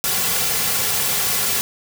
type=noise with comb filter; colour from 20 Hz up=white; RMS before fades=-20 dBFS; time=0.04-1.61 s; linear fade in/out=0 ms; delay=3.2 ms; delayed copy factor=-0.65; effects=none